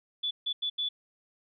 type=tone bursts at uneven times; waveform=sine; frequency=3456 Hz; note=A7; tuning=32 cents flat; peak=-28 dBFS; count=4; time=0.23-0.31 / 0.46-0.53 / 0.62-0.7 / 0.78-0.89 s; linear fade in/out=10 ms; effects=none